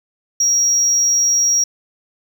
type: tone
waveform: sine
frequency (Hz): 5660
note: F8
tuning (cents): +22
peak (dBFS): -10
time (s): 0.4-1.64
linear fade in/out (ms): 5
effects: tanh soft clip ceiling -10 dBFS + 7-bit

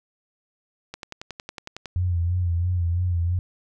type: click train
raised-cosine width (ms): 0.2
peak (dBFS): -17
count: 11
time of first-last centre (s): 0.94-1.857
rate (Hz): 10.9
type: tone with vibrato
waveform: sine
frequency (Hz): 87.6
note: F2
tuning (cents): +6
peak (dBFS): -20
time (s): 1.96-3.39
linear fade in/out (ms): 0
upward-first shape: sine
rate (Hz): 3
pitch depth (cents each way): 58
effects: none

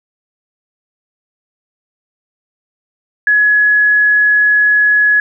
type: tone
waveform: sine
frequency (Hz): 1688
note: G#6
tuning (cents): +28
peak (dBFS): -7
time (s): 3.27-5.2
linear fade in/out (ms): 2
effects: none

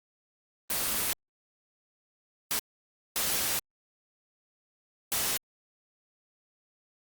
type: noise bursts at uneven times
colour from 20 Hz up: white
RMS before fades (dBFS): -29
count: 4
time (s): 0.7-1.13 / 2.51-2.59 / 3.16-3.59 / 5.12-5.37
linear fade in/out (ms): 0
effects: Opus 24 kbps

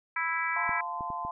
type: harmonic tone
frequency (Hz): 329.6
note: E4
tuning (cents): 0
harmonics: 3 / 4 / 5 / 6 / 7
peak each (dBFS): -34 / -34 / -34 / -34 / -34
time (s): 0.16-0.81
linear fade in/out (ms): 5
type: chord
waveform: sine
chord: F major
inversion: none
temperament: equal with one note detuned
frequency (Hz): 698.5 / 880 / 1032.1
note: F5 / A5 / C6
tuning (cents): 0 / 0 / -24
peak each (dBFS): -39 / -38 / -34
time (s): 0.56-1.31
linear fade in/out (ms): 2
type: clicks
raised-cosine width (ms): 3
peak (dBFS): -30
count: 4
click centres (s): 0.693 / 1.008 / 1.103 / 1.25
effects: none

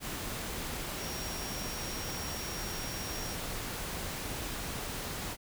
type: tone in noise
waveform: sine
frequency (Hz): 5600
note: F8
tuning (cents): +4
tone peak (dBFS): -43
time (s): 0.97-3.37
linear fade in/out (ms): 50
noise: pink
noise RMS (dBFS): -38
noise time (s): 0-5.37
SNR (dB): -8
effects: none

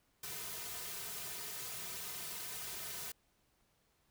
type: noise with comb filter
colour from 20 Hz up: white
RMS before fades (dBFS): -44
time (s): 0.23-3.12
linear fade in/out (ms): 5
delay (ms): 3.6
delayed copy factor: -0.95
effects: pink hiss -75 dBFS RMS until 4.1 s

